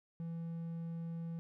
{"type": "tone", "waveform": "triangle", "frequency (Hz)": 166.5, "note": "E3", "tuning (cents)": 18, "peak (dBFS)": -37, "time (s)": [0.2, 1.39], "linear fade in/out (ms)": 0, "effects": []}